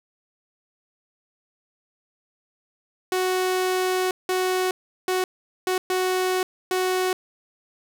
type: tone bursts at uneven times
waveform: sawtooth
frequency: 370 Hz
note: F#4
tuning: in tune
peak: -17 dBFS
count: 6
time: 3.12-4.11 / 4.29-4.71 / 5.08-5.24 / 5.67-5.78 / 5.9-6.43 / 6.71-7.13 s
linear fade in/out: 2 ms
effects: none